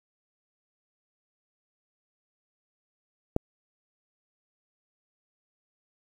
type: click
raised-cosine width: 2 ms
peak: -10 dBFS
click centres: 3.364 s
effects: 8-bit